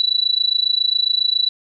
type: tone with amplitude modulation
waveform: sine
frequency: 3948 Hz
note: B7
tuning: 1 cent flat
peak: -11 dBFS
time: 0-1.49 s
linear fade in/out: 0 ms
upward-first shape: sine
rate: 27.3 Hz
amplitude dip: 95%
effects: none